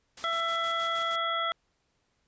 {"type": "noise with tremolo", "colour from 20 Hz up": "white", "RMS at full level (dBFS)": -44, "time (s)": [0.17, 1.16], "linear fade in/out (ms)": 5, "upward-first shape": "square", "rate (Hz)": 6.4, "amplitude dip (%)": 55}
{"type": "harmonic tone", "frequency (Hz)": 667, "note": "E5", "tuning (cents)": 20, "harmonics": [1, 2, 3, 5], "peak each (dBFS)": [-35, -29, -36, -34], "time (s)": [0.24, 1.52], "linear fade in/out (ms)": 0}
{"effects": ["pink hiss -74 dBFS RMS until 2.27 s", "resampled to 16000 Hz"]}